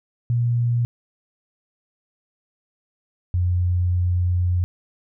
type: tone pair in turn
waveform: sine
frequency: 119.4 / 89.14 Hz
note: A#2 / F2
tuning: +42 / +36 cents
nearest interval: perfect fourth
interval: 506 cents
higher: first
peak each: -17 dBFS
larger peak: neither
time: 0.3-0.85 / 3.34-4.64 s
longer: second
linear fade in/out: 0 ms
effects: none